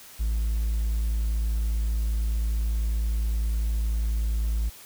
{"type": "tone", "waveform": "triangle", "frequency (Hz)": 55, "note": "A1", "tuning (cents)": 0, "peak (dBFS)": -20, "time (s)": [0.19, 4.7], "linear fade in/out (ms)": 20, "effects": ["tanh soft clip ceiling -16 dBFS", "white hiss -47 dBFS RMS until 4.85 s"]}